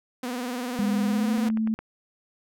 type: tone with vibrato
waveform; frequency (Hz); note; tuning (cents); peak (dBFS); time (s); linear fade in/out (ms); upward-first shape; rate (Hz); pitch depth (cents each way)
sawtooth; 246.9; B3; 0; -25; 0.23-1.49; 5; sine; 20; 81
type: tone with pitch glide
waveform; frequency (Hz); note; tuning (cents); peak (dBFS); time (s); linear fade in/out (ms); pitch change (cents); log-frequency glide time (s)
sine; 204.6 to 220.6; G#3 to A3; -26 to +5; -22; 0.79-1.74; 0; +131; 1.06-1.35
type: clicks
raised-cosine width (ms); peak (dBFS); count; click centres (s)
0.5; -24; 6; 1.377 / 1.469 / 1.501 / 1.573 / 1.674 / 1.79
effects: none